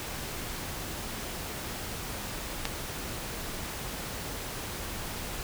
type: click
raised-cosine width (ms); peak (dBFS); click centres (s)
0.2; -11; 2.654
effects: pink hiss -37 dBFS RMS until 5.43 s